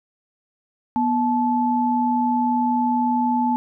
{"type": "tone pair together", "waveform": "sine", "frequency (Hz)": [243.9, 869], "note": ["B3", "A5"], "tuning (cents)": [-21, -22], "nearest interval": "octave + minor seventh", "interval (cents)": 2199, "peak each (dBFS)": -20, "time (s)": [0.96, 3.56], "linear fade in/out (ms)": 0, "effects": []}